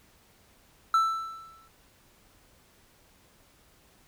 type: tone with exponential decay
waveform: triangle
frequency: 1326 Hz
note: E6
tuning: 10 cents sharp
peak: -16 dBFS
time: 0.94-1.68 s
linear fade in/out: 2 ms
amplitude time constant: 160 ms
effects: pink hiss -61 dBFS RMS until 4.07 s